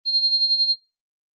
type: tone with tremolo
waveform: sine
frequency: 4200 Hz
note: C8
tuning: 6 cents sharp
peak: -14 dBFS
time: 0.05-0.76 s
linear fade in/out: 50 ms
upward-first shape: sine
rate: 11 Hz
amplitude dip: 65%
effects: noise-tail reverb RT60 0.3 s tail -23 dB re dry + Opus 24 kbps